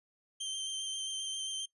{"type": "tone with vibrato", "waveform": "sawtooth", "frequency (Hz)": 3136, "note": "G7", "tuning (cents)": 0, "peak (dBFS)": -32, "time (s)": [0.4, 1.66], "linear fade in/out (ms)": 10, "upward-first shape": "square", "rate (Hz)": 7.5, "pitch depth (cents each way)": 13, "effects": ["noise-tail reverb RT60 0.1 s tail -20 dB re dry", "resampled to 24000 Hz"]}